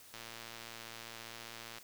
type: click train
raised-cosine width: 0.2 ms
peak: -29 dBFS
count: 190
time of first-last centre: 0.14-1.783 s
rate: 115 Hz
effects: white hiss -57 dBFS RMS until 1.83 s